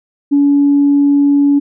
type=tone; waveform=sine; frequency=284.3 Hz; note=C#4; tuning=44 cents sharp; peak=-6 dBFS; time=0.31-1.6 s; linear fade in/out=20 ms; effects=tanh soft clip ceiling -2 dBFS